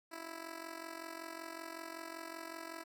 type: tone with amplitude modulation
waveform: 10% pulse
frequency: 329.6 Hz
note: E4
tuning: in tune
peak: -33 dBFS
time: 0.11-2.84 s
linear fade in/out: 20 ms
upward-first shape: sine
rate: 45.3 Hz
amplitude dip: 75%
effects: none